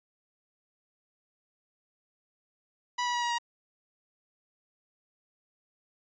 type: tone with pitch steps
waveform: sawtooth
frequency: 980 / 971.5 / 963.2 / 954.9 / 946.6 Hz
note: B5 / B5 / B5 / A#5 / A#5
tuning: -14 / -29 / -44 / +41 / +26 cents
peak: -24 dBFS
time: 2.98-3.385 s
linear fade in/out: 10 ms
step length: 81 ms
effects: resampled to 16000 Hz